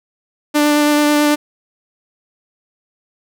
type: tone with vibrato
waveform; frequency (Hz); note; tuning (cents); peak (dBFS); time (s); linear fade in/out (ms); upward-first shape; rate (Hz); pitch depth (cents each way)
sawtooth; 295.9; D4; +13; -7; 0.54-1.36; 20; sine; 9.1; 11
effects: none